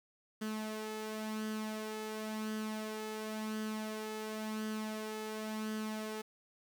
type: tone with flanger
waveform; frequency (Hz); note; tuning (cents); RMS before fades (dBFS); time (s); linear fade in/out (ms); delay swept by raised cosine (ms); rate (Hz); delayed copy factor
sawtooth; 216.5; A3; -28; -40; 0.41-6.22; 10; 0.62 to 2.32; 0.94; +0.5
effects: 10-bit